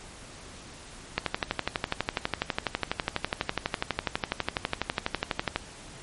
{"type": "click train", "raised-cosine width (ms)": 0.3, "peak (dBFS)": -9, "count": 54, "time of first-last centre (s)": [1.18, 5.56], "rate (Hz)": 12.1, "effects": ["pink hiss -46 dBFS RMS until 6.02 s", "MP3 48 kbps"]}